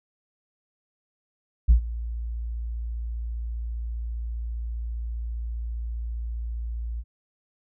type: tone with ADSR envelope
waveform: sine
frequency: 57.5 Hz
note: A#1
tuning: 23 cents flat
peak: -8 dBFS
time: 1.68-7.04 s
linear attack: 21 ms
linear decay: 99 ms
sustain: -20 dB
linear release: 48 ms
effects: tanh soft clip ceiling -10 dBFS